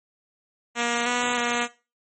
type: tone with pitch steps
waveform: 5% pulse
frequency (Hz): 237.3 / 244.2 / 239.7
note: A#3 / B3 / A#3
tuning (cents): +31 / -19 / +48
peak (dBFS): -11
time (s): 0.75-1.68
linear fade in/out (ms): 50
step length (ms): 310
effects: noise-tail reverb RT60 0.3 s tail -18 dB re dry + MP3 32 kbps